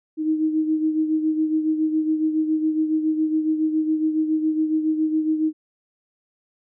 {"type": "beating tone pair", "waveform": "sine", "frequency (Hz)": [312, 319.2], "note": ["D#4", "D#4"], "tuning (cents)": [5, 44], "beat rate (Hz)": 7.2, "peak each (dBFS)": [-19, -27], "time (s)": [0.17, 5.53], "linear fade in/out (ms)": 50, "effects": []}